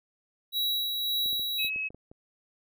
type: tone with tremolo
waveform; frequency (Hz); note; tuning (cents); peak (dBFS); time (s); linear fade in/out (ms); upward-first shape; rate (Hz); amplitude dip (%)
square; 3883; B7; -30; -26; 0.52-1.7; 50; sine; 1.8; 35
type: clicks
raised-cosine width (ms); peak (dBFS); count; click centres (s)
2; -35; 8; 1.26 / 1.33 / 1.396 / 1.647 / 1.761 / 1.905 / 1.946 / 2.115
type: tone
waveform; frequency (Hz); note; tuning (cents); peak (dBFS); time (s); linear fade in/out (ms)
sine; 2567; E7; -47; -29; 1.58-1.89; 20
effects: none